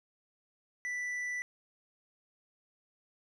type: tone with tanh clipping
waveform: sine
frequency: 1975.5 Hz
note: B6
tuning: in tune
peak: -35 dBFS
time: 0.85-1.42 s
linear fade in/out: 0 ms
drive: 6 dB
effects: none